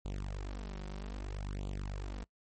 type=tone with flanger; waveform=sawtooth; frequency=49 Hz; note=G1; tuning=in tune; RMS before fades=-40 dBFS; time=0.05-2.24 s; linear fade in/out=0 ms; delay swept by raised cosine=0.27 to 5.47 ms; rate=0.62 Hz; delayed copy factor=+0.95; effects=noise-tail reverb RT60 0.1 s tail -23 dB re dry + MP3 32 kbps